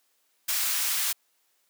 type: high-pass noise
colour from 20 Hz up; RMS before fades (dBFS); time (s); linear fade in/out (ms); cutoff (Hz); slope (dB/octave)
white; -27; 0.48-1.13; 10; 1200; 12
effects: white hiss -70 dBFS RMS until 1.69 s + high-pass 300 Hz 12 dB/octave